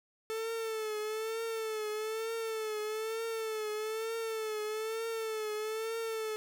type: tone with vibrato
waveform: 45% pulse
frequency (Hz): 440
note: A4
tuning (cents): 0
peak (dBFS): -34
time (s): 0.3-6.36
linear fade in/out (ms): 0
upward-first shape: triangle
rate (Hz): 1.1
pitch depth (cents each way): 67
effects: none